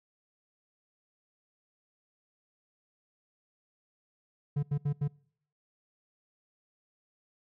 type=tone bursts at uneven times; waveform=triangle; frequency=144.4 Hz; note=D3; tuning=29 cents flat; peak=-24 dBFS; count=4; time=4.56-4.63 / 4.71-4.78 / 4.85-4.93 / 5.01-5.08 s; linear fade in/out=10 ms; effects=noise-tail reverb RT60 0.6 s tail -24 dB re dry